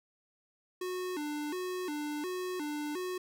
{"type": "tone with vibrato", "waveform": "square", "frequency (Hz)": 329.6, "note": "E4", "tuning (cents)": 0, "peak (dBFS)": -35, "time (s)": [0.81, 3.18], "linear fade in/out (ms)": 5, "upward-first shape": "square", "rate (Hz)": 1.4, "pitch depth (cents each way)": 180, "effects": []}